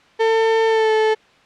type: tone with pitch glide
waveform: 35% pulse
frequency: 448.1 to 436.1 Hz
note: A4 to A4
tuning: +32 to -15 cents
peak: -12 dBFS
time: 0.19-1.15 s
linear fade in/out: 20 ms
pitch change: -47 cents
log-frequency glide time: 0.67-0.92 s
effects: white hiss -51 dBFS RMS until 1.45 s + low-pass 3000 Hz 12 dB/octave